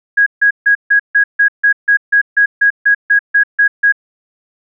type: tone bursts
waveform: sine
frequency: 1651 Hz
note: G#6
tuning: 11 cents flat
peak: -6 dBFS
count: 16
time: 0.17-3.924 s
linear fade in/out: 10 ms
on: 94 ms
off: 150 ms
effects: none